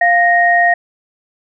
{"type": "tone pair together", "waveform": "sine", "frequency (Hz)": [698.5, 1864.8], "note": ["F5", "A#6"], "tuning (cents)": [0, 0], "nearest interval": "octave + perfect fourth", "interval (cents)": 1700, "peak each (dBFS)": -11, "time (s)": [0.01, 0.74], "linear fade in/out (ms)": 5, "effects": []}